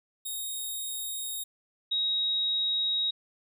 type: tone pair in turn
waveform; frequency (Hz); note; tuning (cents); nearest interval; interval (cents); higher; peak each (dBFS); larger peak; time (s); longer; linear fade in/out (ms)
5% pulse / sine; 3729 / 3796; A#7 / A#7; 0 / +31; unison; 31; second; -25; neither; 0.25-1.44 / 1.91-3.11; second; 10
effects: none